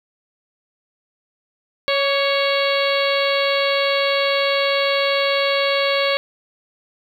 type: harmonic tone with a mistuned harmonic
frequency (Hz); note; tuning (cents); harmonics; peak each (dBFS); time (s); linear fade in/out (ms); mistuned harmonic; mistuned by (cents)
554.4; C#5; 0; 1 / 2 / 3 / 4 / 5 / 6 / 7 / 8; -19 / -25 / -28 / -24 / -28 / -27 / -28 / -28; 1.88-6.17; 0; 2; +34
effects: 8-bit